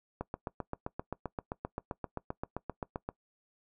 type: click train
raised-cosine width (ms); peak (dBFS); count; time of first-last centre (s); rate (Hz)
1; -21; 23; 0.21-3.09; 7.64
effects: noise-tail reverb RT60 0.1 s tail -21 dB re dry